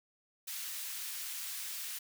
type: high-pass noise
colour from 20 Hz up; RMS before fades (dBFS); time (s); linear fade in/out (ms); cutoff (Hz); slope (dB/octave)
white; -41; 0.47-1.99; 10; 1700; 12
effects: none

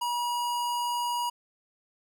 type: tone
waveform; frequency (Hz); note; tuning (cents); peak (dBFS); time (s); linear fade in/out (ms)
square; 962; B5; -46; -28; 0.01-1.3; 10
effects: none

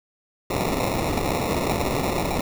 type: noise with sample-and-hold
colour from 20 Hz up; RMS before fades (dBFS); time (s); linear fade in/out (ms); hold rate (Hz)
violet; -24; 0.5-2.41; 5; 1575
effects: none

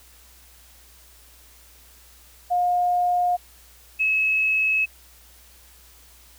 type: tone pair in turn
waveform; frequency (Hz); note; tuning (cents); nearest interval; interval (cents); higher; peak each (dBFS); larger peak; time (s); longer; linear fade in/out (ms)
sine; 713 / 2579; F5 / E7; +36 / -39; octave + minor seventh; 2225; second; -18; neither; 2.5-3.37 / 3.99-4.86; neither; 20
effects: added 60 Hz sine -53 dBFS peak until 6.38 s + white hiss -52 dBFS RMS until 6.38 s

